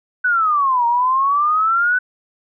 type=exponential two-way sweep; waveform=sine; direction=down then up; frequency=1508 to 932.3 to 1508 Hz; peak=-13 dBFS; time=0.24-1.99 s; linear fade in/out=10 ms; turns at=0.86 s; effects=none